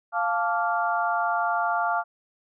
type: harmonic tone with a mistuned harmonic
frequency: 232.4 Hz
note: A#3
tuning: 5 cents flat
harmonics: 3 / 4 / 5 / 6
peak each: -26 / -28 / -29 / -28 dBFS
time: 0.12-2.04 s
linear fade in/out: 50 ms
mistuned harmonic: 4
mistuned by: -100 cents
effects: none